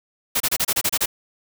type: noise bursts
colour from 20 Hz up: white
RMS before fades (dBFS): -20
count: 9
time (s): 0.35-1.059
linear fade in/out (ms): 10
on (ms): 53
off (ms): 29
effects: none